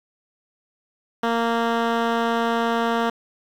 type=tone; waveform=10% pulse; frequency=231.4 Hz; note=A#3; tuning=13 cents flat; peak=-11 dBFS; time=1.23-3.1 s; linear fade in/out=5 ms; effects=low-pass 3000 Hz 12 dB/octave + 7-bit